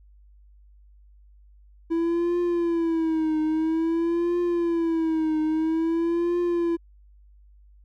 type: tone with vibrato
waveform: triangle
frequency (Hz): 329.6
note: E4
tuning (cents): 0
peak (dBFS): -19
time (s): 1.9-6.77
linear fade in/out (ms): 20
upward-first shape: triangle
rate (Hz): 0.5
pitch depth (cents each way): 110
effects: added 50 Hz sine -50 dBFS peak until 7.84 s